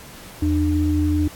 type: tone pair together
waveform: sine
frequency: 82.41 / 300.4 Hz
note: E2 / D4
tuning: 0 / +39 cents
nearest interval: octave + minor seventh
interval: 2239 cents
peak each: -19 dBFS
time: 0.42-1.28 s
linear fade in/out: 5 ms
effects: pink hiss -41 dBFS RMS until 1.35 s + AAC 64 kbps